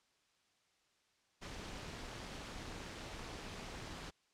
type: noise with amplitude modulation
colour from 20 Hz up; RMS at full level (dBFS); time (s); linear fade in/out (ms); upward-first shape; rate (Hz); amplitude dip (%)
pink; -44; 1.41-4.11; 20; sine; 221; 65
effects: white hiss -75 dBFS RMS until 4.33 s + low-pass 6000 Hz 12 dB/octave